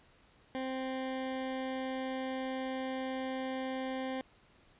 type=tone; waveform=20% pulse; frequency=261.6 Hz; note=C4; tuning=in tune; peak=-30 dBFS; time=0.55-4.21 s; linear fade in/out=0 ms; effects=pink hiss -64 dBFS RMS until 4.79 s + resampled to 8000 Hz